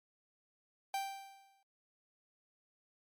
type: tone with exponential decay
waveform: 45% pulse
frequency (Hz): 784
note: G5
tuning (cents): 0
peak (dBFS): -33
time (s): 0.94-1.63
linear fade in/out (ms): 2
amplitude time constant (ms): 150
effects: MP3 64 kbps